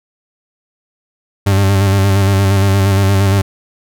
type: tone with vibrato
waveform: 40% pulse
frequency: 98 Hz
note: G2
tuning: in tune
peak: -8 dBFS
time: 1.46-3.42 s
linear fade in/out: 10 ms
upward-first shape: square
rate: 8.6 Hz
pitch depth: 31 cents each way
effects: none